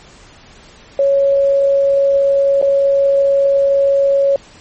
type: tone with dropouts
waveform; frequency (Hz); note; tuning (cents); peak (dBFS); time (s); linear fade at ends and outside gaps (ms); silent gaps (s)
sine; 554.4; C#5; 0; -9; 0.99-4.36; 2; 2.615-2.625
effects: pink hiss -42 dBFS RMS until 4.6 s + MP3 32 kbps